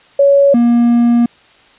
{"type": "tone pair in turn", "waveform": ["sine", "triangle"], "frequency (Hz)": [560, 237.2], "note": ["C#5", "A#3"], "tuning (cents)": [18, 30], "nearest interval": "octave + minor third", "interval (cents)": 1488, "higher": "first", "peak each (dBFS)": -5, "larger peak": "neither", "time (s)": [[0.19, 0.54], [0.54, 1.26]], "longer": "second", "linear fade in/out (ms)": 5, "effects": ["white hiss -46 dBFS RMS until 1.78 s", "resampled to 8000 Hz"]}